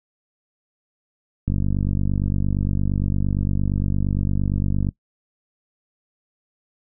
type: click train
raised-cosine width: 5 ms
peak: -10 dBFS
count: 167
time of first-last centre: 1.48-4.889 s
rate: 48.7 Hz
effects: noise-tail reverb RT60 0.1 s tail -21 dB re dry